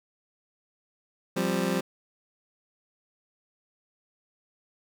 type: chord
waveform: 25% pulse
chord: F suspended second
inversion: none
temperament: just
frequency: 174.61 / 196.44 / 261.9 Hz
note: F3 / G3 / C4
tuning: 0 / +4 / +2 cents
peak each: -26 / -25 / -28 dBFS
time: 1.36-1.81 s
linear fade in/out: 10 ms
effects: none